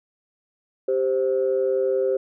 sine tone pair together, 392 / 523.3 Hz, G4 / C5, 0 / 0 cents, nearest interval perfect fourth, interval 500 cents, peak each -21 dBFS, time 0.88-2.17 s, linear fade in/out 5 ms, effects tanh soft clip ceiling -12 dBFS

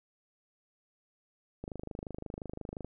click train, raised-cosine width 2 ms, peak -26 dBFS, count 32, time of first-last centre 1.64-2.846 s, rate 25.7 Hz, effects none

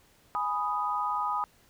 sine chord, G# minor, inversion none, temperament equal, 830.6 / 987.8 / 1244.5 Hz, G#5 / B5 / D#6, 0 / 0 / 0 cents, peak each -33 / -32 / -30 dBFS, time 0.35-1.44 s, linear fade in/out 0 ms, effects pink hiss -62 dBFS RMS until 1.69 s

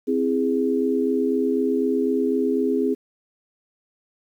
sine chord, C augmented, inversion none, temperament equal with one note detuned, 261.6 / 329.6 / 413.6 Hz, C4 / E4 / G#4, 0 / 0 / -7 cents, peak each -22 / -26 / -22 dBFS, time 0.07-2.95 s, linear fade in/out 20 ms, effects 9-bit

